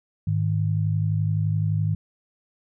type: tone pair together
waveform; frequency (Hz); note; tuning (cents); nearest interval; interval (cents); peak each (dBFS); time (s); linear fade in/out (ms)
sine; 103.82 / 155.56; G#2 / D#3; 0 / 0; perfect fifth; 700; -22 / -24; 0.27-1.95; 5
effects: none